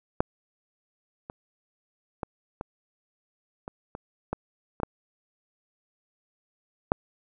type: clicks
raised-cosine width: 1 ms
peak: -7 / -23 / -16 / -19 / -22 / -23 / -14 / -20 / -10 / -6 dBFS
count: 10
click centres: 0.205 / 1.299 / 2.232 / 2.611 / 3.679 / 3.951 / 4.33 / 4.801 / 4.833 / 6.919 s
effects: none